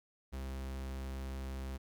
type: tone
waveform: 45% pulse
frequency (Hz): 66.3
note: C2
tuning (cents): +23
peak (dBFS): -39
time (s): 0.32-1.78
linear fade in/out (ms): 20
effects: 13-bit